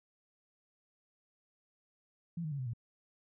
sine tone with pitch steps, 169.4 / 154.45 / 140.81 / 128.38 / 117.05 Hz, E3 / D#3 / C#3 / C3 / A#2, +48 / -12 / +27 / -32 / +8 cents, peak -35 dBFS, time 2.37-2.735 s, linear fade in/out 5 ms, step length 73 ms, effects none

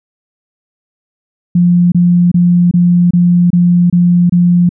sine tone bursts, 175.5 Hz, F3, 9 cents sharp, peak -5 dBFS, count 8, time 1.55-4.692 s, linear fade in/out 5 ms, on 370 ms, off 26 ms, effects none

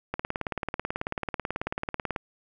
click train, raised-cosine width 0.5 ms, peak -14 dBFS, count 38, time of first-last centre 0.14-2.162 s, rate 18.3 Hz, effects none

